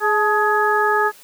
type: harmonic tone with a mistuned harmonic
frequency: 419 Hz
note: G#4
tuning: 15 cents sharp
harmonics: 1 / 2 / 3 / 4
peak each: -20 / -20 / -20 / -20 dBFS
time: 0-1.12 s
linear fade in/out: 50 ms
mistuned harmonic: 2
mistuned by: +49 cents
effects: white hiss -46 dBFS RMS until 1.23 s + high-pass 150 Hz 12 dB/octave